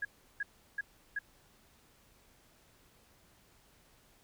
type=tone bursts; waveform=sine; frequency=1656 Hz; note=G#6; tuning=5 cents flat; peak=-32 dBFS; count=4; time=0.02-1.19 s; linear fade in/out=5 ms; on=30 ms; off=350 ms; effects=pink hiss -65 dBFS RMS until 4.23 s